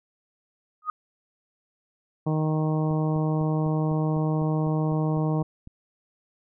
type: tone with exponential growth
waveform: sine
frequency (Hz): 1244.5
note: D#6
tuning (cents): 0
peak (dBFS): -20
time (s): 0.82-0.9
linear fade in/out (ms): 2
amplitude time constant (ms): 16
type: harmonic tone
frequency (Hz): 155.56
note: D#3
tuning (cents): 0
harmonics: 1 / 2 / 3 / 4 / 5 / 6 / 7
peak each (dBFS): -23 / -29 / -33 / -35 / -37 / -39 / -40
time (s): 2.26-5.43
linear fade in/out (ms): 10
type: click train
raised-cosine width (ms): 5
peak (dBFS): -30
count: 12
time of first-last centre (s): 2.91-5.674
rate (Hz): 3.98
effects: none